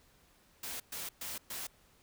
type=noise bursts; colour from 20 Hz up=white; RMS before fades=-41 dBFS; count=4; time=0.63-1.67 s; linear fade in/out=5 ms; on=170 ms; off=120 ms; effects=pink hiss -66 dBFS RMS until 2.02 s